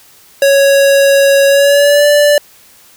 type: tone with pitch glide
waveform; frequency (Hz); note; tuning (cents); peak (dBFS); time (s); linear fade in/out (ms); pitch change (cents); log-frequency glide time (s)
square; 554.4 to 585.3; C#5 to D5; 0 to -6; -6; 0.42-2.38; 2; +94; 1.47-2.06
effects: white hiss -43 dBFS RMS until 2.96 s